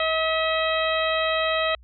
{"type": "harmonic tone with a mistuned harmonic", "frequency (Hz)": 639, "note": "D#5", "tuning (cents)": 46, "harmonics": [1, 2, 3, 4, 5, 6], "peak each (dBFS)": [-24, -27, -29, -30, -31, -32], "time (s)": [0, 1.75], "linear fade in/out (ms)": 2, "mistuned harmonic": 3, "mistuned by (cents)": 28, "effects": ["added 60 Hz sine -47 dBFS peak until 1.83 s"]}